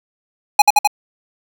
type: tone with echo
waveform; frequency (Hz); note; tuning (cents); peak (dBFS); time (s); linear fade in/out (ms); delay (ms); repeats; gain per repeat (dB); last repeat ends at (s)
square; 831; G#5; +1; -4; 0.59-0.62; 5; 85; 3; -2; 0.875
effects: none